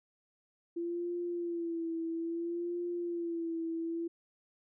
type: tone with vibrato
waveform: sine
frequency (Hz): 338.8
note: E4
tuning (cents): +48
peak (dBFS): -33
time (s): 0.76-4.08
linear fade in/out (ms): 10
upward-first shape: sine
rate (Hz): 0.6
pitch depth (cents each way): 51
effects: none